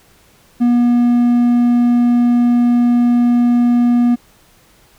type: tone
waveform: triangle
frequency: 240.9 Hz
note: B3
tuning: 43 cents flat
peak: -7 dBFS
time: 0.6-4.16 s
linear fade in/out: 20 ms
effects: pink hiss -50 dBFS RMS until 4.98 s